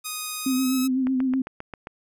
5% pulse tone with pitch glide, 1244.5 to 1286.2 Hz, D#6 to E6, 0 to -43 cents, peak -18 dBFS, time 0.04-0.88 s, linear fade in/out 20 ms, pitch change +57 cents, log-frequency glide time 0.42-0.74 s
sine tone with vibrato, 260 Hz, C4, 11 cents flat, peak -20 dBFS, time 0.46-1.42 s, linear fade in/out 5 ms, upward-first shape sine, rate 8 Hz, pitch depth 40 cents each way
click train, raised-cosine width 0.5 ms, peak -20 dBFS, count 7, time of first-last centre 1.07-1.871 s, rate 7.49 Hz
effects none

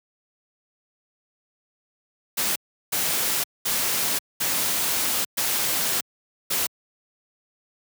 white noise bursts at uneven times, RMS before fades -24 dBFS, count 6, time 2.37-2.56 / 2.92-3.44 / 3.65-4.19 / 4.4-5.25 / 5.37-6.01 / 6.5-6.67 s, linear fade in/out 10 ms, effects high-pass 100 Hz 12 dB/octave

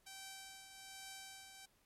5% pulse tone with tremolo, 775 Hz, G5, 20 cents flat, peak -37 dBFS, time 0.06-1.66 s, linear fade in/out 10 ms, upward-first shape triangle, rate 1.2 Hz, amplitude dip 55%, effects pink hiss -74 dBFS RMS until 1.85 s + MP3 64 kbps

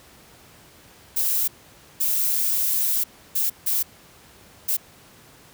violet noise bursts at uneven times, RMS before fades -22 dBFS, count 5, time 1.16-1.48 / 2-3.04 / 3.35-3.5 / 3.66-3.83 / 4.68-4.77 s, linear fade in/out 10 ms, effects pink hiss -50 dBFS RMS until 5.53 s + high-pass 60 Hz 12 dB/octave

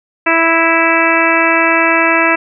harmonic tone, 329.6 Hz, E4, in tune, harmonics 1 / 2 / 3 / 4 / 5 / 6 / 7 / 8, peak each -17 / -17 / -17 / -17 / -17 / -17 / -17 / -17 dBFS, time 0.26-2.36 s, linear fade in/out 10 ms, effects none

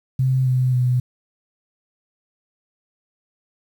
sine tone with pitch steps, 130.5 / 127.74 / 125.04 Hz, C3 / C3 / B2, -4 / -41 / +22 cents, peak -15 dBFS, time 0.19-1 s, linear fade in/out 5 ms, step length 270 ms, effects 8-bit

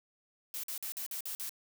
blue noise bursts, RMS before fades -39 dBFS, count 7, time 0.54-1.493 s, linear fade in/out 0 ms, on 95 ms, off 48 ms, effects none

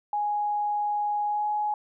sine tone with pitch glide, 830.6 to 839.3 Hz, G#5 to G#5, 0 to +18 cents, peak -24 dBFS, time 0.13-1.74 s, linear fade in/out 2 ms, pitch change +18 cents, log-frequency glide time 1.26-1.46 s, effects none

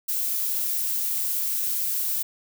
violet noise, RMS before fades -26 dBFS, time 0.08-2.23 s, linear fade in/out 10 ms, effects none

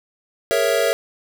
square chord, A# half-diminished seventh, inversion third, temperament equal, 415.3 / 466.2 / 554.4 / 659.3 Hz, G#4 / A#4 / C#5 / E5, 0 / 0 / 0 / 0 cents, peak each -26 / -22 / -22 / -22 dBFS, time 0.51-0.93 s, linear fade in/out 0 ms, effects none

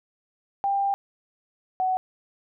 sine tone pair in turn, 794 / 746.8 Hz, G5 / F#5, +22 / +16 cents, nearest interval minor second, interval 106 cents, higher first, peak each -21 dBFS, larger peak neither, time 0.64-0.94 / 1.8-1.97 s, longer first, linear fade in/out 0 ms, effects none

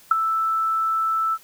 sine tone with ADSR envelope, 1320 Hz, E6, 2 cents sharp, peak -9 dBFS, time 0.11-1.38 s, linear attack 5 ms, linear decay 13 ms, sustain -10 dB, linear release 47 ms, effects white hiss -51 dBFS RMS until 1.43 s

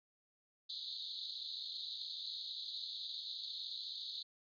white band-pass noise, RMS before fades -45 dBFS, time 0.69-4.23 s, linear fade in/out 10 ms, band 3600 to 4400 Hz, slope 96 dB/octave, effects resampled to 11025 Hz

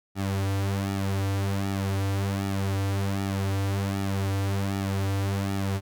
sawtooth tone with flanger, 98 Hz, G2, in tune, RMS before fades -27 dBFS, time 0.15-5.81 s, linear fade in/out 50 ms, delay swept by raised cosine 1.9 to 4.9 ms, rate 1.3 Hz, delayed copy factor -0.9, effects none

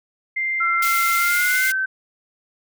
sine tone, 2093 Hz, C7, in tune, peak -20 dBFS, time 0.36-1.71 s, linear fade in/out 10 ms
sine tone with pitch glide, 1357 to 1540.9 Hz, E6 to G6, +50 to -30 cents, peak -19 dBFS, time 0.6-1.86 s, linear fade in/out 10 ms, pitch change +220 cents, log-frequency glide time 1.16-1.68 s
white high-pass noise, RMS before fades -26 dBFS, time 0.82-1.72 s, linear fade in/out 5 ms, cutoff 2000 Hz, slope 96 dB/octave
effects none

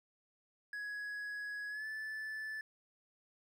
triangle tone with pitch glide, 1673 to 1747.1 Hz, G#6 to A6, +12 to -13 cents, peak -38 dBFS, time 0.73-2.61 s, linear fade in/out 2 ms, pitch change +75 cents, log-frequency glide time 1.69-1.86 s, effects none

